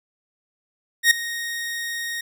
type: tone with ADSR envelope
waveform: sawtooth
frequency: 1864.7 Hz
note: A#6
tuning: in tune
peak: -6 dBFS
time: 1.03-2.21 s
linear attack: 79 ms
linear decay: 5 ms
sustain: -17 dB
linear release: 5 ms
effects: none